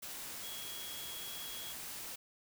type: tone in noise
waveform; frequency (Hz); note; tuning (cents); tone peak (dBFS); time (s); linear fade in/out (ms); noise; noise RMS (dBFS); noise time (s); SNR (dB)
sine; 3322; G#7; 0; -47; 0.43-1.73; 10; white; -45; 0.02-2.16; -5
effects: none